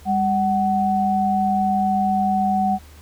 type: tone pair together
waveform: sine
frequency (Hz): 200.3 / 749.3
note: G3 / F#5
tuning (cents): +38 / +22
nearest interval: octave + major seventh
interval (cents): 2284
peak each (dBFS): -21 / -18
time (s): 0.05-2.79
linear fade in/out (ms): 50
effects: added 75 Hz sine -42 dBFS peak until 3.01 s + pink hiss -49 dBFS RMS until 3.01 s